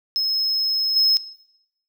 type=tone with level steps; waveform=triangle; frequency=5170 Hz; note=E8; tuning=34 cents flat; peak=-17 / -12 dBFS; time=0.16-1.17 s; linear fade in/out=0 ms; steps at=0.96 s; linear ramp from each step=5 ms; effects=noise-tail reverb RT60 0.8 s tail -19 dB re dry